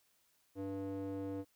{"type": "tone with band-pass filter", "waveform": "square", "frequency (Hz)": 97.4, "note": "G2", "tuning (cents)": -11, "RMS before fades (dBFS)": -41, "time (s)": [0.55, 1.45], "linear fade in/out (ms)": 50, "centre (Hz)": 380, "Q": 5.2, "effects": ["white hiss -74 dBFS RMS until 1.55 s"]}